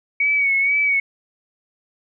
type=tone with vibrato; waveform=sine; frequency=2244 Hz; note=C#7; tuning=21 cents sharp; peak=-15 dBFS; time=0.2-1 s; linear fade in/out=5 ms; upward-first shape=sine; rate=2.1 Hz; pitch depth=47 cents each way; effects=none